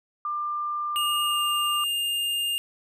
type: tone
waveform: sine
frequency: 1193 Hz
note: D6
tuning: 27 cents sharp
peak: -26 dBFS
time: 0.25-1.84 s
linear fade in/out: 2 ms
type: tone with pitch glide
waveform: square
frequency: 2842 to 2814 Hz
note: F7 to F7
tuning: +30 to +12 cents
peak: -25 dBFS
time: 0.96-2.58 s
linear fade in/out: 0 ms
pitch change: -18 cents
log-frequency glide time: 1.25-1.42 s
effects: none